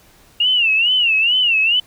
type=tone with vibrato; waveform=sine; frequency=2794 Hz; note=F7; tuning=in tune; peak=-12 dBFS; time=0.4-1.8 s; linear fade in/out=5 ms; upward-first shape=sine; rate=2.3 Hz; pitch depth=150 cents each way; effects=pink hiss -50 dBFS RMS until 1.86 s